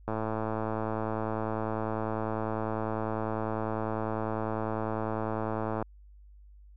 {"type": "click train", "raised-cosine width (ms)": 1, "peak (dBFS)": -18, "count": 633, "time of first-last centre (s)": [0.08, 5.825], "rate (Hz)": 110, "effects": ["added 50 Hz sine -50 dBFS peak until 6.76 s"]}